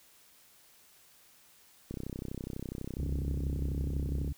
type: click train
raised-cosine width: 3 ms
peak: -25 dBFS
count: 77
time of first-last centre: 1.91-4.278 s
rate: 32.1 Hz
type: harmonic tone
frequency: 70.1 Hz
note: C#2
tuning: 20 cents sharp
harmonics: 1 / 2 / 4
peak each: -32 / -38 / -46 dBFS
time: 2.98-4.33 s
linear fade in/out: 10 ms
effects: white hiss -61 dBFS RMS until 4.37 s